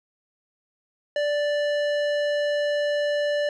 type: tone with low-pass filter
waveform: square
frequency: 586 Hz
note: D5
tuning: 4 cents flat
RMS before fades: -24 dBFS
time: 1.16-3.49 s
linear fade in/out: 2 ms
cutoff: 3600 Hz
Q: 0.75
effects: none